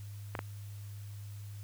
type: clicks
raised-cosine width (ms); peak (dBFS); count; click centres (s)
0.5; -20; 2; 0.352 / 0.391
effects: added 102 Hz sine -42 dBFS peak until 1.63 s + white hiss -59 dBFS RMS until 1.63 s